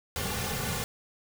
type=noise with comb filter; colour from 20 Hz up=pink; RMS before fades=-32 dBFS; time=0.16-0.84 s; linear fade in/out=0 ms; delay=3.1 ms; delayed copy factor=-0.8; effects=none